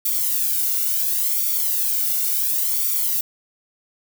violet noise with flanger, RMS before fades -21 dBFS, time 0.05-3.21 s, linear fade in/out 5 ms, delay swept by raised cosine 0.87 to 1.42 ms, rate 0.71 Hz, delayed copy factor +0.95, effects none

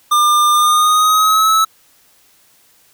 square tone with pitch glide, 1200 to 1301.1 Hz, D6 to E6, +37 to -23 cents, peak -10 dBFS, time 0.11-1.65 s, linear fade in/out 10 ms, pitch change +140 cents, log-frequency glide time 0.53-1.53 s, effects white hiss -52 dBFS RMS until 2.93 s

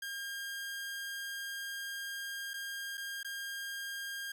sawtooth tone with dropouts, 1611 Hz, G6, 47 cents sharp, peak -35 dBFS, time 0.02-4.32 s, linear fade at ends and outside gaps 5 ms, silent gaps 2.535-2.539 / 2.973-2.977 / 3.231-3.246 s, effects none

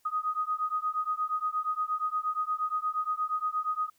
sine beating tone pair, 1244.5 / 1253 Hz, D#6 / D#6, 0 / +12 cents, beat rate 8.5 Hz, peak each -31 dBFS, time 0.05-3.9 s, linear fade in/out 10 ms, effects white hiss -69 dBFS RMS until 3.98 s

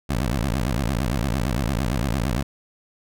15% pulse tone with vibrato, 62 Hz, B1, 7 cents sharp, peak -15 dBFS, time 0.09-2.43 s, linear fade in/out 10 ms, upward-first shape sine, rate 8.8 Hz, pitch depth 290 cents each way, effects none

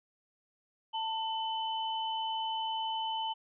sine tone pair together, 891 / 3026 Hz, A5 / F#7, +22 / +38 cents, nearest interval octave + major sixth, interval 2116 cents, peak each -33 / -37 dBFS, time 0.93-3.34 s, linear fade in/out 20 ms, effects none

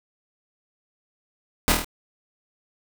pink noise with echo, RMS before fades -19 dBFS, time 1.68-1.72 s, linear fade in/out 0 ms, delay 25 ms, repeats 5, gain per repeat -3 dB, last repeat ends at 1.845 s, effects none

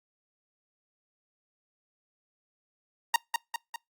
sawtooth tone with echo, 931 Hz, A#5, 2 cents flat, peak -16 dBFS, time 3.14-3.16 s, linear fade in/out 2 ms, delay 200 ms, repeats 3, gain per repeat -5 dB, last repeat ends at 3.76 s, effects noise-tail reverb RT60 0.2 s tail -25 dB re dry + Opus 48 kbps

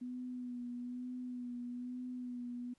sine tone with vibrato, 246.9 Hz, B3, in tune, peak -40 dBFS, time 0.01-2.74 s, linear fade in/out 10 ms, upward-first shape sine, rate 1.1 Hz, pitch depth 28 cents each way, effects pink hiss -75 dBFS RMS until 2.78 s + resampled to 24000 Hz

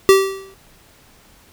square tone with exponential decay, 387.3 Hz, G4, 21 cents flat, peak -5 dBFS, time 0.09-0.54 s, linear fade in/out 0 ms, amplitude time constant 96 ms, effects pink hiss -50 dBFS RMS until 1.52 s

